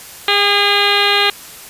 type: harmonic tone with a mistuned harmonic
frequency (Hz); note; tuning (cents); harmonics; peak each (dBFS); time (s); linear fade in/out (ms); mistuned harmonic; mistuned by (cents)
406.9; G#4; -35; 1 / 2 / 3 / 4 / 5 / 6 / 7 / 8 / 9 / 10; -20 / -20 / -20 / -20 / -20 / -20 / -20 / -20 / -20 / -20; 0.28-1.3; 2; 2; -16
effects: white hiss -35 dBFS RMS until 1.69 s + resampled to 32000 Hz